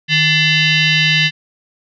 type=tone with frequency modulation; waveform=sine; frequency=155.56 Hz; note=D#3; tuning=in tune; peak=-10 dBFS; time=0.08-1.31 s; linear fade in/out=50 ms; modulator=952 Hz; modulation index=3.9; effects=none